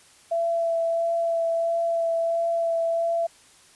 sine tone with vibrato, 669 Hz, E5, 25 cents sharp, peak -21 dBFS, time 0.31-3.27 s, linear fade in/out 10 ms, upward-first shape sine, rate 1.5 Hz, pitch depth 12 cents each way, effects white hiss -54 dBFS RMS until 3.75 s + resampled to 24000 Hz

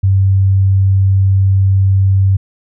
sine tone, 96.6 Hz, G2, 25 cents flat, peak -7 dBFS, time 0.03-2.37 s, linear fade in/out 10 ms, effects none

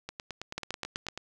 two click trains, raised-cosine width 0.2 ms, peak -16 / -20 dBFS, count 5 / 11, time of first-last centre 0.58-1.086 / 0.09-1.176 s, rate 7.91 / 9.21 Hz, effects none

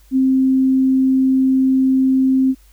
sine tone, 263.2 Hz, C4, 10 cents sharp, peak -11 dBFS, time 0.11-2.55 s, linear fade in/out 50 ms, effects added 50 Hz sine -46 dBFS peak until 2.72 s + white hiss -55 dBFS RMS until 2.72 s

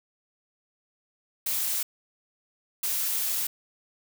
blue noise bursts at uneven times, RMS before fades -28 dBFS, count 2, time 1.46-1.83 / 2.83-3.47 s, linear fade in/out 5 ms, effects none

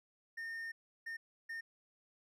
triangle tone bursts at uneven times, 1825 Hz, A#6, 37 cents flat, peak -39 dBFS, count 3, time 0.37-0.72 / 1.06-1.17 / 1.49-1.61 s, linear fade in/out 10 ms, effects none

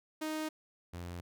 sawtooth tone pair in turn, 311.1 / 87.3 Hz, D#4 / F2, 0 / 0 cents, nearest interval octave + minor seventh, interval 2200 cents, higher first, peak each -31 / -37 dBFS, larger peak first, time 0.21-0.49 / 0.93-1.21 s, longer neither, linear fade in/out 10 ms, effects none

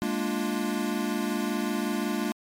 square chord, Bb dominant seventh, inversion third, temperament equal, 207.7 / 233.1 / 293.7 / 349.2 Hz, Ab3 / Bb3 / D4 / F4, 0 / 0 / 0 / 0 cents, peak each -32 / -32 / -33 / -34 dBFS, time 0.02-2.32 s, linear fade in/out 0 ms, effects MP3 64 kbps

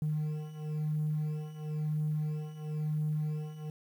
triangle beating tone pair, 152.1 / 153.09 Hz, D#3 / D#3, -39 / -28 cents, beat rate 0.99 Hz, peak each -33 / -30 dBFS, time 0.02-3.7 s, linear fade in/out 2 ms, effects tanh soft clip ceiling -25 dBFS + 10-bit

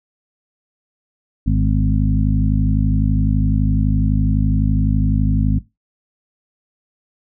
harmonic tone with a mistuned harmonic, 51.91 Hz, G#1, in tune, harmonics 1 / 2 / 3 / 4 / 5, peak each -16 / -19 / -21 / -22 / -23 dBFS, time 1.46-5.59 s, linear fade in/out 10 ms, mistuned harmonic 4, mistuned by +31 cents, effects noise-tail reverb RT60 0.2 s tail -17 dB re dry

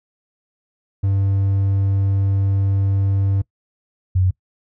triangle / sine tone pair in turn, 98 / 92.5 Hz, G2 / F#2, 0 / 0 cents, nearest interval minor second, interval 100 cents, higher first, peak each -13 dBFS, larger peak neither, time 1.03-3.42 / 4.15-4.31 s, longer first, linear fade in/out 10 ms, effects noise-tail reverb RT60 0.1 s tail -22 dB re dry

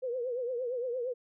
sine tone with vibrato, 493.9 Hz, B4, in tune, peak -31 dBFS, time 0.02-1.14 s, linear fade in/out 20 ms, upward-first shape triangle, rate 8.7 Hz, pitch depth 120 cents each way, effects none

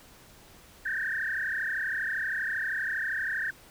sine tone with frequency modulation, 1691 Hz, G#6, 31 cents sharp, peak -28 dBFS, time 0.85-3.51 s, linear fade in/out 10 ms, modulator 32.6 Hz, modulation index 5.2, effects pink hiss -54 dBFS RMS until 3.7 s

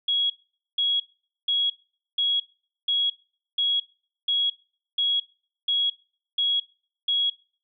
sine tone bursts, 3322 Hz, G#7, in tune, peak -20 dBFS, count 11, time 0.08-7.3 s, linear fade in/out 5 ms, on 220 ms, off 480 ms, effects noise-tail reverb RT60 0.5 s tail -22 dB re dry

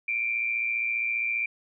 sine tone with amplitude modulation, 2365 Hz, D7, 12 cents sharp, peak -22 dBFS, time 0.08-1.46 s, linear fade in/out 5 ms, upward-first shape sine, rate 115 Hz, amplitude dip 65%, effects none

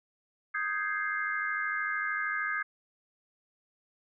sine chord, Ab major seventh, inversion second, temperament equal, 1244.5 / 1568 / 1661.2 / 2093 Hz, Eb6 / G6 / Ab6 / C7, 0 / 0 / 0 / 0 cents, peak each -35 / -35 / -34 / -36 dBFS, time 0.54-2.63 s, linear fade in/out 10 ms, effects none

